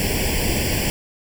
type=noise with comb filter; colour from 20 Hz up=pink; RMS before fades=-21 dBFS; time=0-0.9 s; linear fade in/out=0 ms; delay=0.39 ms; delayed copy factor=+1; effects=none